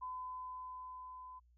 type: tone with level ramp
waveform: sine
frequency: 1013 Hz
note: B5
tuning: 44 cents sharp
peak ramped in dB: -40 to -49 dBFS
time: 0.01-1.4 s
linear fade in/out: 20 ms
effects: added 60 Hz sine -65 dBFS peak until 1.57 s